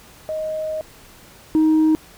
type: tone pair in turn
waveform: sine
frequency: 625 / 313.6 Hz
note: D#5 / D#4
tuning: +8 / +14 cents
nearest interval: octave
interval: 1194 cents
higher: first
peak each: -22 / -10 dBFS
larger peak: second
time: 0.29-0.81 / 1.55-1.95 s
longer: first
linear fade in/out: 0 ms
effects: tanh soft clip ceiling -11 dBFS + pink hiss -46 dBFS RMS until 2.17 s